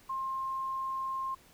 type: tone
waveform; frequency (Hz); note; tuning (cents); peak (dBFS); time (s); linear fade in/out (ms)
sine; 1061; C6; +24; -32; 0.09-1.35; 10
effects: pink hiss -60 dBFS RMS until 1.53 s